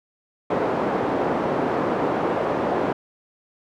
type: band-pass noise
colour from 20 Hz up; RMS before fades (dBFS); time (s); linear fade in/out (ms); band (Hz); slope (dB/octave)
pink; -23; 0.5-2.93; 5; 300 to 850; 12
effects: none